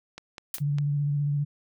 click train, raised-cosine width 0.2 ms, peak -22 dBFS, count 4, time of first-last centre 0.18-0.785 s, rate 4.96 Hz
blue noise with exponential decay, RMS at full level -27 dBFS, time 0.54-0.63 s, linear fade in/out 2 ms, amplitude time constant 18 ms
sine tone with vibrato, 144.6 Hz, D3, 27 cents flat, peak -23 dBFS, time 0.6-1.45 s, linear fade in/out 20 ms, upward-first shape square, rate 15 Hz, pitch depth 20 cents each way
effects none

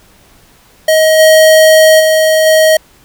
square tone with level steps, 631 Hz, D#5, 24 cents sharp, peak -6 / -3 / -7 / -5 dBFS, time 0.88-2.77 s, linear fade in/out 5 ms, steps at 1.18 / 1.99 / 2.45 s, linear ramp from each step 20 ms, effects pink hiss -45 dBFS RMS until 3.04 s

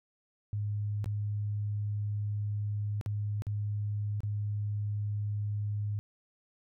sine tone with dropouts, 103.83 Hz, G#2, in tune, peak -30 dBFS, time 0.53-5.99 s, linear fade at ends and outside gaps 0 ms, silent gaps 1.043-1.059 / 3.012-3.061 / 3.421-3.468 / 4.205-4.233 s, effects none

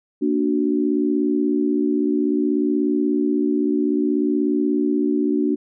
sine chord, Bb augmented, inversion none, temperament equal, 233.1 / 293.7 / 370 Hz, Bb3 / D4 / F#4, 0 / 0 / 0 cents, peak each -23 / -19 / -23 dBFS, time 0.21-5.56 s, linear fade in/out 20 ms, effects none

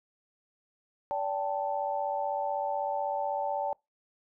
sine chord, D suspended fourth, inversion none, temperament equal with one note detuned, 576.9 / 784 / 880 Hz, D5 / G5 / A5, -31 / 0 / 0 cents, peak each -33 dBFS, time 1.11-3.73 s, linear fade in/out 0 ms, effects noise-tail reverb RT60 0.2 s tail -25 dB re dry

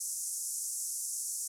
white band-pass noise, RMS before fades -37 dBFS, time 0-1.48 s, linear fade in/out 10 ms, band 5900 to 11000 Hz, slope 48 dB/octave, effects none

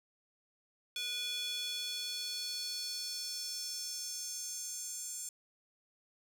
square tone with high-pass filter sweep, 487.9 Hz, B4, 21 cents flat, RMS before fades -40 dBFS, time 0.96-5.29 s, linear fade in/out 2 ms, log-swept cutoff 3100 to 7400 Hz, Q 3.7, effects none

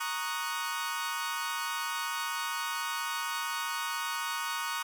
sawtooth chord, D# minor seventh, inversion second, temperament equal, 932.3 / 1108.7 / 1244.5 / 1480 Hz, A#5 / C#6 / D#6 / F#6, 0 / 0 / 0 / 0 cents, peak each -34 dBFS, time 0-4.83 s, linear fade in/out 10 ms, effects none

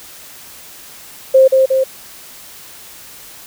sine tone with echo, 528 Hz, C5, 16 cents sharp, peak -4 dBFS, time 1.34-1.48 s, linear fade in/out 10 ms, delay 180 ms, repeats 2, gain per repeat -3 dB, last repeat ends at 1.84 s, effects white hiss -37 dBFS RMS until 3.46 s

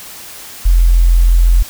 sine tone, 43 Hz, F1, 26 cents flat, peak -5 dBFS, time 0.65-1.63 s, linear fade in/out 10 ms, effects white hiss -32 dBFS RMS until 1.69 s

